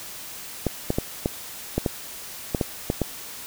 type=clicks; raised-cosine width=2 ms; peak=-8 dBFS; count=10; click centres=0.667 / 0.904 / 0.985 / 1.259 / 1.78 / 1.862 / 2.548 / 2.612 / 2.901 / 3.017 s; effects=white hiss -38 dBFS RMS until 3.46 s